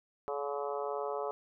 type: harmonic tone with a mistuned harmonic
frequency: 142.3 Hz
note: C#3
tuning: 46 cents sharp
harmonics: 3 / 4 / 5 / 6 / 7 / 8 / 9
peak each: -37 / -39 / -41 / -43 / -44 / -45 / -46 dBFS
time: 0.28-1.31 s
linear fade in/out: 0 ms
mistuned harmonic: 7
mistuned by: +33 cents
effects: none